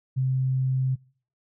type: tone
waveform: sine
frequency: 130.81 Hz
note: C3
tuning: in tune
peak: -21 dBFS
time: 0.16-0.96 s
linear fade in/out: 20 ms
effects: noise-tail reverb RT60 0.5 s tail -25 dB re dry